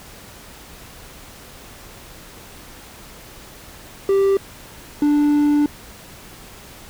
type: tone pair in turn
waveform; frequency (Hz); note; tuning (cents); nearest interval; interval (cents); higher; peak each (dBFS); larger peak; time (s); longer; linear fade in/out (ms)
triangle; 392 / 293.7; G4 / D4; 0 / 0; perfect fourth; 500; first; -11; neither; 4.09-4.37 / 5.02-5.66; second; 2
effects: pink hiss -41 dBFS RMS until 6.89 s